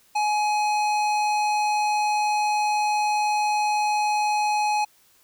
sine tone with hard clipping, 841 Hz, G#5, 22 cents sharp, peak -22 dBFS, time 0.15-4.85 s, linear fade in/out 10 ms, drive 15 dB, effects white hiss -59 dBFS RMS until 5.23 s

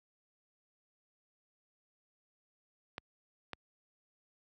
clicks, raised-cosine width 0.3 ms, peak -23 dBFS, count 2, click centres 2.981 / 3.533 s, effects high-pass 60 Hz 12 dB/octave

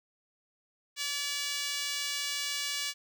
5% pulse tone with high-pass filter, 574 Hz, D5, 40 cents flat, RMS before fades -34 dBFS, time 0.96-2.94 s, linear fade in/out 50 ms, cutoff 2000 Hz, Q 0.91, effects none

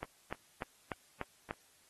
click train, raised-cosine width 0.5 ms, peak -22 dBFS, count 6, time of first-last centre 0.03-1.509 s, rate 3.38 Hz, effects white hiss -66 dBFS RMS until 1.89 s + AAC 32 kbps

